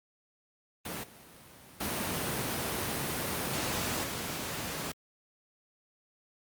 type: noise with level steps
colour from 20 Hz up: pink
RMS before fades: -37 / -52 / -32 / -36 dBFS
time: 0.85-4.92 s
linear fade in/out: 5 ms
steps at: 1.03 / 1.8 / 4.03 s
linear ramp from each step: 10 ms
effects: high-pass 100 Hz 12 dB/octave + Opus 32 kbps